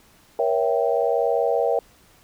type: chord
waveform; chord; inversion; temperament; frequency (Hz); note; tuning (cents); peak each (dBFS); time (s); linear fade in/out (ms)
sine; A# diminished seventh; none; equal with one note detuned; 473.5 / 554.4 / 659.3 / 784; A#4 / C#5 / E5 / G5; +27 / 0 / 0 / 0; -22 / -24 / -24 / -26; 0.39-1.79; 2
effects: pink hiss -55 dBFS RMS until 2.23 s